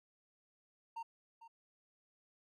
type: tone with echo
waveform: triangle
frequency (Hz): 916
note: A#5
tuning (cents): -31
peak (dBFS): -39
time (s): 0.96-1.03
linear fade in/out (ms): 10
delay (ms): 450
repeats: 1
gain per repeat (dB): -13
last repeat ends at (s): 1.48
effects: none